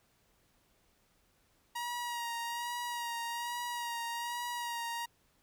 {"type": "tone with vibrato", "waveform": "sawtooth", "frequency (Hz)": 949, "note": "A#5", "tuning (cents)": 31, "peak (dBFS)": -32, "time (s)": [1.75, 5.06], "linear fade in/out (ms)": 10, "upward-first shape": "sine", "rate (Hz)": 1.2, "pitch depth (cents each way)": 28, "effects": ["pink hiss -71 dBFS RMS until 5.42 s"]}